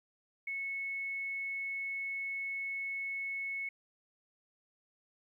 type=tone; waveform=sine; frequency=2200 Hz; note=C#7; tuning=14 cents flat; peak=-35 dBFS; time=0.47-3.69 s; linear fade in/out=5 ms; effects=12-bit